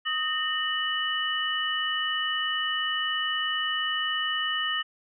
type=tone cluster; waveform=sine; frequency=1253 / 1832 / 2961 Hz; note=D#6 / A#6 / F#7; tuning=+12 / -31 / +1 cents; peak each=-32 / -30 / -28 dBFS; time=0.05-4.83 s; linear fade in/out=20 ms; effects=none